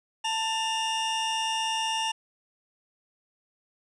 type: tone pair together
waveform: 40% pulse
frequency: 891 / 2829 Hz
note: A5 / F7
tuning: +22 / +22 cents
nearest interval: octave + minor sixth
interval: 2000 cents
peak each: -28 dBFS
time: 0.24-2.12 s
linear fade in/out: 10 ms
effects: resampled to 22050 Hz + 10-bit